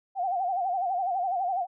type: tone with vibrato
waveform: sine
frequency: 740 Hz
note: F#5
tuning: in tune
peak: -25 dBFS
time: 0.15-1.67 s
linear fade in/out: 50 ms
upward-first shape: sine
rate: 12 Hz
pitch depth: 110 cents each way
effects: none